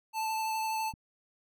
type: tone with vibrato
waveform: square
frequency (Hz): 880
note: A5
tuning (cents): 0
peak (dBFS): -31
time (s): 0.13-0.93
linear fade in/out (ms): 50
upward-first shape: triangle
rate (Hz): 12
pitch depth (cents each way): 15
type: click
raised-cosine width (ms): 5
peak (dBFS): -34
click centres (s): 0.938
effects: none